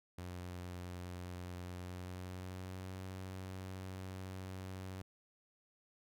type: tone with pitch glide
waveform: sawtooth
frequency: 89.5 to 93.95 Hz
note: F2 to F#2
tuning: +43 to +27 cents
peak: -40 dBFS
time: 0.18-5.02 s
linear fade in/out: 5 ms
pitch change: +84 cents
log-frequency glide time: 1.66-2.99 s
effects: none